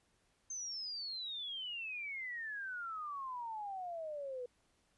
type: exponential sweep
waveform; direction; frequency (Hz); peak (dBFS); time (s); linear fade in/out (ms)
sine; down; 6320 to 484.7; -40; 0.5-4.46; 5
effects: pink hiss -75 dBFS RMS until 4.97 s + resampled to 24000 Hz